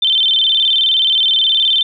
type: tone with vibrato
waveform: sine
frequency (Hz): 3322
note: G#7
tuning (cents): 0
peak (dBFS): -10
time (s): 0.02-1.83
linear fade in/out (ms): 5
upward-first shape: square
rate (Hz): 19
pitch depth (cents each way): 120
effects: none